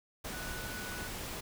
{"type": "tone in noise", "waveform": "sine", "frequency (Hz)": 1480, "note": "F#6", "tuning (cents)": 0, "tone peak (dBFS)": -44, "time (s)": [0.33, 1.08], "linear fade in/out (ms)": 10, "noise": "pink", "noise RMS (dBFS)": -41, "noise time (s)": [0.24, 1.41], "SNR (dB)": -6, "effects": []}